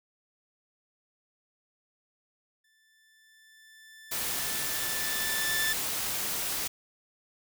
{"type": "tone with exponential growth", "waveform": "sawtooth", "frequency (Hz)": 1761, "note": "A6", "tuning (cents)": 1, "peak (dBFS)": -23, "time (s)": [2.64, 5.73], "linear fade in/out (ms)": 5, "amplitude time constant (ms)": 670}
{"type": "noise", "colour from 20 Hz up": "white", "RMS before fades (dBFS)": -32, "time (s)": [4.11, 6.68], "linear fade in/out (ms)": 10}
{"effects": []}